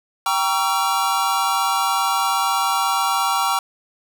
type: chord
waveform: square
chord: G diminished seventh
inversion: none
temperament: just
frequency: 784 / 940.8 / 1128.9 / 1354.7 Hz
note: G5 / Bb5 / Db6 / Fb6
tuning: 0 / +16 / +31 / +47 cents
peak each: -24 dBFS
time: 0.26-3.59 s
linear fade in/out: 2 ms
effects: none